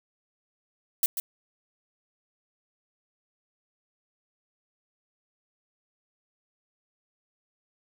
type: noise with echo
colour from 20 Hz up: violet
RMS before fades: -22 dBFS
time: 1.03-1.06 s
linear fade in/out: 2 ms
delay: 140 ms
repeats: 1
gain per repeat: -8 dB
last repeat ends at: 1.2 s
effects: none